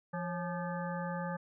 harmonic tone with a mistuned harmonic, 172.4 Hz, F3, 22 cents flat, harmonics 1 / 3 / 5 / 7 / 9 / 10, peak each -37 / -41 / -42 / -45 / -48 / -48 dBFS, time 0.13-1.37 s, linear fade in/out 10 ms, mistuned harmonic 3, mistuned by +82 cents, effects none

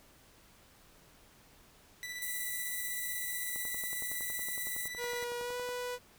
sawtooth tone with tremolo, 1975.5 Hz, B6, in tune, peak -35 dBFS, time 2.03-5.24 s, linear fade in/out 0 ms, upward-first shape square, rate 16 Hz, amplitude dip 30%
white high-pass noise, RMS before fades -39 dBFS, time 2.22-4.88 s, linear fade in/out 2 ms, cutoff 7200 Hz, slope 96 dB/octave
click train, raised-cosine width 1 ms, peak -34 dBFS, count 24, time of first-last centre 3.56-5.69 s, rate 10.8 Hz
sawtooth tone with pitch glide, 481.7 to 493 Hz, B4 to B4, -43 to -3 cents, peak -32 dBFS, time 4.97-5.99 s, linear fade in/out 50 ms, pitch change +40 cents, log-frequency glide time 5.39-5.57 s
effects pink hiss -61 dBFS RMS until 6.18 s

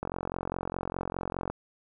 click train, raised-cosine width 1 ms, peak -18 dBFS, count 67, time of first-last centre 0.03-1.5 s, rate 44.9 Hz, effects none

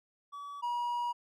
triangle tone pair in turn, 1142 / 960.3 Hz, D6 / B5, -49 / -49 cents, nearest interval minor third, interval 300 cents, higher first, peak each -39 / -29 dBFS, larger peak second, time 0.32-0.62 / 0.62-1.13 s, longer second, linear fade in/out 20 ms, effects none

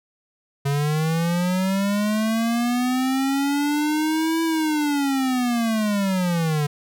square linear two-way sweep, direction up then down, 138.59 to 329.5 to 144.1 Hz, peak -20 dBFS, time 0.65-6.67 s, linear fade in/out 10 ms, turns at 4.43 s, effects none

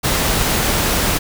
pink noise, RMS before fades -17 dBFS, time 0.03-1.19 s, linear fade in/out 20 ms, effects none

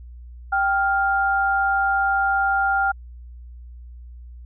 sine tone pair together, 784 / 1401.4 Hz, G5 / F6, 0 / +6 cents, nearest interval minor seventh, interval 1006 cents, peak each -20 dBFS, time 0.52-2.92 s, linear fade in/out 10 ms, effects added 60 Hz sine -37 dBFS peak until 4.45 s

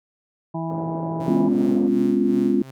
harmonic tone, 164 Hz, E3, 9 cents flat, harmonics 1 / 2 / 4 / 5 / 6, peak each -27 / -30 / -33 / -34 / -35 dBFS, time 0.54-1.49 s, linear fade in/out 10 ms
white band-pass noise, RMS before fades -35 dBFS, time 0.7-1.88 s, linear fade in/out 0 ms, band 120 to 630 Hz, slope 24 dB/octave
sawtooth tone with tremolo, 132.8 Hz, C3, 26 cents sharp, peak -30 dBFS, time 1.2-2.71 s, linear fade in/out 5 ms, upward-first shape sine, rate 2.7 Hz, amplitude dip 70%
sine chord, C# dominant seventh, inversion second, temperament equal with one note detuned, 207.7 / 252.7 / 277.2 / 349.2 Hz, G#3 / B3 / C#4 / E#4, 0 / +40 / 0 / 0 cents, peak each -22 dBFS, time 1.28-2.62 s, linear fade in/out 2 ms
effects none

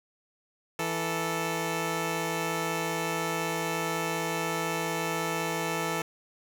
10% pulse tone pair together, 164.81 / 440 Hz, E3 / A4, 0 / 0 cents, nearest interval octave + perfect fourth, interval 1700 cents, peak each -23 dBFS, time 0.79-6.02 s, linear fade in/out 2 ms, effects none

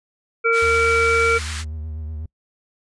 harmonic tone, 460 Hz, A#4, 23 cents flat, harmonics 1 / 3 / 5, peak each -18 / -18 / -20 dBFS, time 0.44-1.39 s, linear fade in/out 20 ms
pink band-pass noise, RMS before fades -32 dBFS, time 0.52-1.65 s, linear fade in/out 50 ms, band 1200 to 9600 Hz, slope 24 dB/octave
triangle tone with vibrato, 77.78 Hz, D#2, in tune, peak -25 dBFS, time 0.62-2.26 s, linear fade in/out 5 ms, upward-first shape triangle, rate 8.2 Hz, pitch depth 65 cents each way
effects noise-tail reverb RT60 0.1 s tail -26 dB re dry + resampled to 24000 Hz

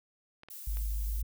clicks, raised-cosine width 0.3 ms, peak -33 dBFS, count 3, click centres 0.434 / 0.486 / 0.771 s
violet noise, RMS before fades -45 dBFS, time 0.5-1.22 s, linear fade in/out 5 ms
sine tone, 51.8 Hz, G#1, 4 cents flat, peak -30 dBFS, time 0.67-1.23 s, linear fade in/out 5 ms
effects none

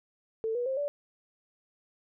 sine tone with pitch steps, 445.4 / 485.7 / 529.7 / 577.6 Hz, A4 / B4 / C5 / D5, +21 / -29 / +21 / -29 cents, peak -28 dBFS, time 0.44-0.88 s, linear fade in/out 0 ms, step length 110 ms, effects none

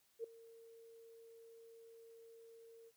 sine tone with ADSR envelope, 457.7 Hz, A#4, 32 cents flat, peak -38 dBFS, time 0.19-2.92 s, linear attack 50 ms, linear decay 5 ms, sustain -19 dB, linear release 46 ms, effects white hiss -75 dBFS RMS until 2.96 s

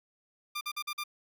15% pulse tone bursts, 1194 Hz, D6, 28 cents sharp, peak -27 dBFS, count 5, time 0.55-1.039 s, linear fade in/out 10 ms, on 61 ms, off 46 ms, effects none

